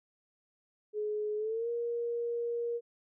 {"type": "tone with pitch glide", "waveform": "sine", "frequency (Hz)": [422.6, 471.6], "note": ["G#4", "A#4"], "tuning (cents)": [30, 20], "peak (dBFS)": -31, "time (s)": [0.93, 2.81], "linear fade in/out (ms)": 50, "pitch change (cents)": 190, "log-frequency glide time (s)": [1.37, 1.69], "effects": []}